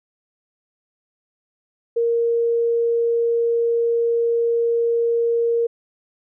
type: tone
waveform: sine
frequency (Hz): 466.4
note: A#4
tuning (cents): +1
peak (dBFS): -16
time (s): 1.96-5.67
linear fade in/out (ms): 10
effects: none